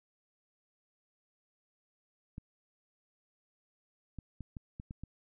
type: clicks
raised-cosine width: 5 ms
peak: -30 dBFS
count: 7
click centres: 2.381 / 4.187 / 4.407 / 4.568 / 4.799 / 4.909 / 5.036 s
effects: none